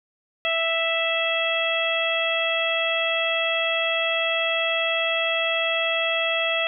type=harmonic tone; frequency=659.3 Hz; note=E5; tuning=in tune; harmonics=1 / 2 / 3 / 4 / 5; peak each=-26 / -31 / -29 / -25 / -27 dBFS; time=0.45-6.67 s; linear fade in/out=0 ms; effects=none